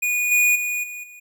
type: tone with level steps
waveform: square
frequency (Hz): 2456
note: D#7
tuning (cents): -23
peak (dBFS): -20 / -15 / -23 / -32 / -41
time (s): 0.02-1.2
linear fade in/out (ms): 10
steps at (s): 0.31 / 0.55 / 0.83 / 1.03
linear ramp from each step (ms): 10
effects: none